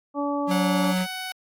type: harmonic tone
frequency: 286.4 Hz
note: D4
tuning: 43 cents flat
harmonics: 1 / 2 / 3 / 4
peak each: -26 / -29 / -31 / -32 dBFS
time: 0.14-0.95 s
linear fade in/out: 50 ms
type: tone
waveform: square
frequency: 184 Hz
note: F#3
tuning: 9 cents flat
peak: -23 dBFS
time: 0.47-1.07 s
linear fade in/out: 50 ms
type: tone with pitch glide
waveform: 10% pulse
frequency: 733 to 746.7 Hz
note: F#5 to F#5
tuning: -16 to +16 cents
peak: -22 dBFS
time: 0.51-1.32 s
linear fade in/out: 2 ms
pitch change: +32 cents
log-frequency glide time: 0.82-1.08 s
effects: AAC 64 kbps